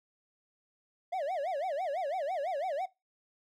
triangle tone with vibrato, 649 Hz, E5, 27 cents flat, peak -29 dBFS, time 1.12-2.86 s, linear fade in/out 10 ms, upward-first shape sine, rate 6 Hz, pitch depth 290 cents each way, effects noise-tail reverb RT60 0.2 s tail -19 dB re dry

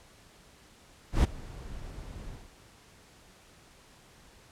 brown noise with ADSR envelope, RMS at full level -20 dBFS, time 1.12-2.52 s, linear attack 120 ms, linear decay 14 ms, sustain -22 dB, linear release 220 ms, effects pink hiss -57 dBFS RMS until 4.51 s + low-pass 10000 Hz 12 dB/octave

